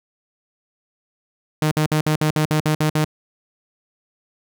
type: tone bursts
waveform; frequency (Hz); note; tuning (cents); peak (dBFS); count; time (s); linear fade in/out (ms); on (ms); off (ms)
sawtooth; 153.8; D#3; -20; -12; 10; 1.62-3.046; 2; 94; 54
effects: none